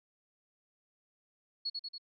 sine tone with echo, 4353 Hz, C#8, 32 cents flat, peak -32 dBFS, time 1.65-1.7 s, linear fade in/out 10 ms, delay 94 ms, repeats 3, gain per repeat -3 dB, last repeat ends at 1.982 s, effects none

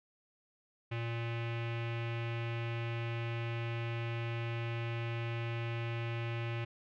square tone with low-pass filter, 116.5 Hz, A#2, 1 cent flat, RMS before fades -37 dBFS, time 0.91-6.65 s, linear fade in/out 10 ms, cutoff 2600 Hz, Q 3.4, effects none

